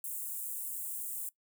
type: high-pass noise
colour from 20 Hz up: white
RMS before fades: -39 dBFS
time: 0.04-1.29 s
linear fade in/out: 2 ms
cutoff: 7800 Hz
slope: 48 dB/octave
effects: noise-tail reverb RT60 0.1 s tail -20 dB re dry